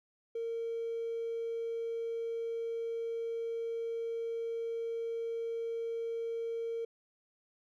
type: tone with hard clipping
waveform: triangle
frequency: 460 Hz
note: A#4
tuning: 23 cents flat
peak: -34 dBFS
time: 0.35-6.85 s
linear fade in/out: 5 ms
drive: 3 dB
effects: none

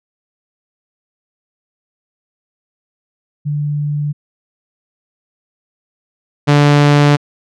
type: tone pair in turn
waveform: sine / sawtooth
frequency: 147.1 / 145.49 Hz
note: D3 / D3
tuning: +3 / -16 cents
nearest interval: unison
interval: 19 cents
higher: first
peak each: -15 / -3 dBFS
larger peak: second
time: 3.45-4.13 / 6.47-7.17 s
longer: second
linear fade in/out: 20 ms
effects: low-pass 5000 Hz 12 dB/octave

